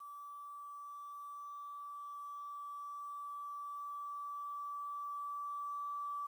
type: tone with level ramp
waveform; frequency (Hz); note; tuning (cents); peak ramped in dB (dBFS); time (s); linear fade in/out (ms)
sine; 1157; D6; -26; -47 to -38; 0-6.27; 10
effects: 11-bit